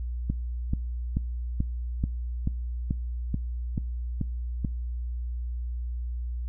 click train, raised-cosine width 5 ms, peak -14 dBFS, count 11, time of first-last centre 0.3-4.648 s, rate 2.3 Hz, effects noise-tail reverb RT60 0.5 s tail -25 dB re dry + added 60 Hz sine -29 dBFS peak until 6.48 s

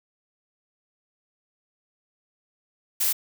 blue noise, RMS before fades -23 dBFS, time 3-3.13 s, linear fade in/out 10 ms, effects none

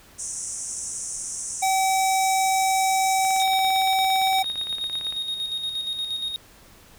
white band-pass noise, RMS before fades -32 dBFS, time 0.18-3.44 s, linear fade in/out 20 ms, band 5700 to 9500 Hz, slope 96 dB/octave
square tone, 765 Hz, G5, 42 cents flat, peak -20 dBFS, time 1.62-4.43 s, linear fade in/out 10 ms
click train, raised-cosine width 0.3 ms, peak -23 dBFS, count 34, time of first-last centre 3.25-5.125 s, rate 17.6 Hz
triangle tone with tremolo, 3729 Hz, A#7, in tune, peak -23 dBFS, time 3.4-6.36 s, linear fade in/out 0 ms, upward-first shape square, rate 8.5 Hz, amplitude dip 45%
effects pink hiss -51 dBFS RMS until 6.98 s

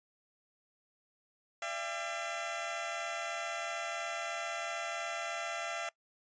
15% pulse tone cluster, 594 / 677 / 803 Hz, D5 / E5 / G5, +20 / +46 / +41 cents, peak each -38 / -31 / -38 dBFS, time 1.62-5.89 s, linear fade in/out 2 ms, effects noise-tail reverb RT60 0.1 s tail -21 dB re dry + resampled to 16000 Hz

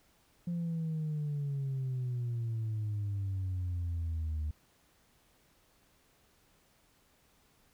sine exponential sweep, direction down, 174.61 to 75.2 Hz, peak -30 dBFS, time 0.47-4.51 s, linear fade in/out 5 ms, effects tanh soft clip ceiling -30 dBFS + pink hiss -68 dBFS RMS until 7.73 s

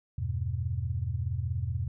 sine chord, E minor, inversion none, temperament just, 82.41 / 98.89 / 123.61 Hz, E2 / G2 / B2, 0 / +16 / +2 cents, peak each -33 dBFS, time 0.18-1.88 s, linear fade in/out 5 ms, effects none

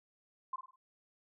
sine tone with echo, 1046.5 Hz, C6, in tune, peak -34 dBFS, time 0.53-0.56 s, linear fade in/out 5 ms, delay 50 ms, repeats 4, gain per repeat -8 dB, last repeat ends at 0.76 s, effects none

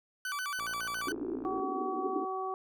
40% pulse tone with vibrato, 1318.5 Hz, E6, in tune, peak -33 dBFS, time 0.25-1.12 s, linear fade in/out 2 ms, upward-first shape square, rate 7.2 Hz, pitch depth 230 cents each way
click train, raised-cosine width 1 ms, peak -35 dBFS, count 59, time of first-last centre 0.59-1.595 s, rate 57.7 Hz
pink band-pass noise, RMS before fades -37 dBFS, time 1.07-2.25 s, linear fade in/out 2 ms, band 250 to 430 Hz, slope 96 dB/octave
harmonic tone, 378.3 Hz, F#4, 38 cents sharp, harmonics 1 / 2 / 3, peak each -37 / -37 / -37 dBFS, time 1.45-2.54 s, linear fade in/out 0 ms
effects none

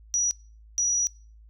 sine tone bursts at uneven times, 5830 Hz, F#8, 26 cents flat, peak -21 dBFS, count 2, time 0.14-0.31 / 0.78-1.07 s, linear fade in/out 0 ms, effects noise-tail reverb RT60 0.4 s tail -25 dB re dry + added 54 Hz sine -48 dBFS peak until 1.49 s

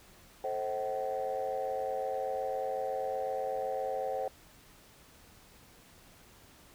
sine chord, A diminished seventh, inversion none, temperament just, 440 / 528 / 633.6 / 760.3 Hz, A4 / C5 / Eb5 / Gb5, 0 / +16 / +31 / +47 cents, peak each -39 / -34 / -40 / -35 dBFS, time 0.44-4.28 s, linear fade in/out 2 ms, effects tanh soft clip ceiling -25 dBFS + pink hiss -58 dBFS RMS until 6.74 s

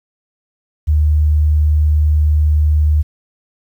sine tone, 75.8 Hz, D#2, 45 cents flat, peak -9 dBFS, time 0.87-3.03 s, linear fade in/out 20 ms, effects 8-bit

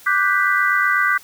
sine chord, G major seventh, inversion second, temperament equal, 1174.7 / 1480 / 1568 / 1975.5 Hz, D6 / F#6 / G6 / B6, 0 / 0 / 0 / 0 cents, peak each -20 dBFS, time 0.06-1.18 s, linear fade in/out 10 ms, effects white hiss -45 dBFS RMS until 1.23 s

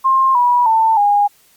sine tone with pitch steps, 1061 / 972.9 / 892.2 / 818.1 Hz, C6 / B5 / A5 / G#5, +24 / -26 / +24 / -26 cents, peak -9 dBFS, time 0.04-1.28 s, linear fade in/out 20 ms, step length 310 ms, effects white hiss -52 dBFS RMS until 1.56 s + MP3 96 kbps

